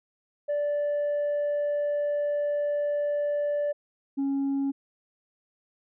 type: tone pair in turn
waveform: sine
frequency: 584 / 275.6 Hz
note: D5 / C#4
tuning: -10 / -10 cents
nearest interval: octave + minor second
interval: 1300 cents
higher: first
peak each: -22 dBFS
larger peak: neither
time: 0.48-3.73 / 4.17-4.72 s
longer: first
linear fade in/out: 20 ms
effects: tanh soft clip ceiling -23 dBFS